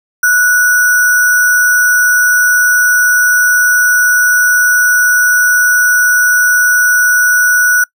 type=tone with sample-and-hold; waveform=sine; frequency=1471 Hz; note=F#6; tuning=11 cents flat; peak=-6 dBFS; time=0.23-7.84 s; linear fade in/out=5 ms; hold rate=7350 Hz; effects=noise-tail reverb RT60 0.1 s tail -24 dB re dry